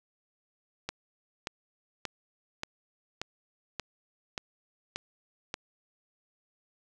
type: click train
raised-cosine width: 0.2 ms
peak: -16 dBFS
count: 9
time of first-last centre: 0.89-5.541 s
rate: 1.72 Hz
effects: none